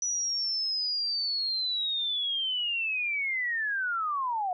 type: linear sweep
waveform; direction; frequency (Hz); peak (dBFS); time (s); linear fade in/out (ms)
sine; down; 5920 to 706; -27; 0.02-4.53; 2
effects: none